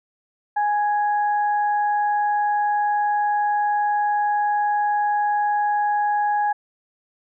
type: tone pair together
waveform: sine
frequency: 830.6 / 1661.2 Hz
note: G#5 / G#6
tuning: 0 / 0 cents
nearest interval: octave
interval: 1200 cents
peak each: -18 / -29 dBFS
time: 0.56-6.53 s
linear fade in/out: 10 ms
effects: none

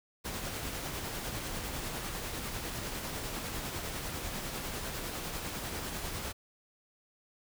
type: noise with tremolo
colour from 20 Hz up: pink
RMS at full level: -37 dBFS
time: 0.24-6.33 s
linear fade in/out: 20 ms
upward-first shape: sine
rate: 10 Hz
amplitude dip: 30%
effects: none

